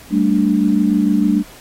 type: chord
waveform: sine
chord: G suspended second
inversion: none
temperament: equal with one note detuned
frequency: 196 / 222.7 / 293.7 Hz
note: G3 / A3 / D4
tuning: 0 / +21 / 0 cents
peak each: -16 dBFS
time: 0.1-1.44 s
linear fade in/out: 50 ms
effects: pink hiss -41 dBFS RMS until 1.6 s + AAC 48 kbps